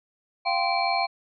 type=tone cluster; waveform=sine; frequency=693 / 779 / 1041 / 2327 / 4243 Hz; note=F5 / G5 / C6 / D7 / C8; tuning=-14 / -11 / -9 / -17 / +23 cents; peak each=-27 / -26 / -30 / -29 / -31 dBFS; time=0.45-1.07 s; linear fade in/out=20 ms; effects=none